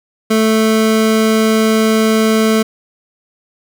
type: tone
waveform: 25% pulse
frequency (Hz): 220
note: A3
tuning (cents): 0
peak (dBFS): -6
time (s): 0.3-2.63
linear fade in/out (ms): 10
effects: none